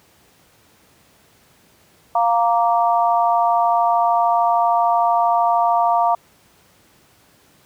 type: chord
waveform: sine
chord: Bb major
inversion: second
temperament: just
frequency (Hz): 699.2 / 932.3 / 1165.4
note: F5 / Bb5 / D6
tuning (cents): +2 / 0 / -14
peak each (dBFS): -16 / -18 / -22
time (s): 2.15-6.15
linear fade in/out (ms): 5
effects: pink hiss -54 dBFS RMS until 7.65 s + high-pass 80 Hz 12 dB/octave